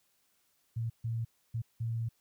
sine tone bursts at uneven times, 114.7 Hz, A#2, 28 cents flat, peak -31 dBFS, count 4, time 0.76-0.9 / 1.04-1.25 / 1.54-1.62 / 1.8-2.09 s, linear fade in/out 10 ms, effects white hiss -73 dBFS RMS until 2.2 s

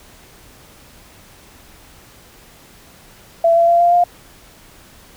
sine tone with pitch steps, 670 / 678.2 / 686.5 / 694.8 / 703.3 Hz, E5 / E5 / F5 / F5 / F5, +28 / +49 / -30 / -9 / +12 cents, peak -9 dBFS, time 3.44-4.04 s, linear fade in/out 5 ms, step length 120 ms, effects pink hiss -45 dBFS RMS until 5.16 s

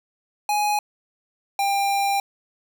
square tone pair in turn, 833 / 795.8 Hz, G#5 / G5, +5 / +26 cents, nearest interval minor second, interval 79 cents, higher first, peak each -20 dBFS, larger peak neither, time 0.49-0.79 / 1.59-2.2 s, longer second, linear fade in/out 2 ms, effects none

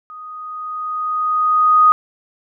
sine tone with level ramp, 1244.5 Hz, D#6, in tune, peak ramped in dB -32 to -6 dBFS, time 0.1-1.92 s, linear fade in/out 0 ms, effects none

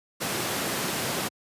pink high-pass noise, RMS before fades -29 dBFS, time 0.2-1.29 s, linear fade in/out 20 ms, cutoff 150 Hz, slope 12 dB/octave, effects high-pass 80 Hz 12 dB/octave + resampled to 32000 Hz

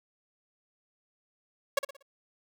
sawtooth tone with echo, 554.4 Hz, C#5, in tune, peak -18 dBFS, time 1.77-1.79 s, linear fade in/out 5 ms, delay 59 ms, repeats 4, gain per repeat -9 dB, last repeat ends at 2.026 s, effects none

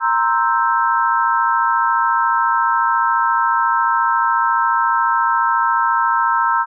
sine chord, C dominant seventh, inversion third, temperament equal, 932.3 / 1046.5 / 1318.5 / 1568 Hz, Bb5 / C6 / E6 / G6, 0 / 0 / 0 / 0 cents, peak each -17 / -20 / -18 / -22 dBFS, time 0-6.66 s, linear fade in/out 50 ms, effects none

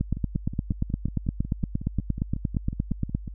two click trains, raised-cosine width 5 ms, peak -21 / -12 dBFS, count 18 / 28, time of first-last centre 0.17-3.278 / 0.01-3.15 s, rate 5.47 / 8.6 Hz, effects added 50 Hz sine -36 dBFS peak until 3.34 s

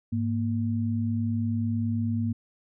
sine tone pair together, 103.8 / 233 Hz, G#2 / A#3, 0 / -1 cents, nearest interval octave + major second, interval 1399 cents, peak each -27 dBFS, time 0.12-2.33 s, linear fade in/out 10 ms, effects none

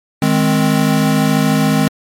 square chord, Ab major, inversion second, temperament equal, 155.56 / 207.7 / 261.6 Hz, Eb3 / Ab3 / C4, 0 / 0 / 0 cents, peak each -16 dBFS, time 0.22-1.88 s, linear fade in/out 2 ms, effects MP3 64 kbps

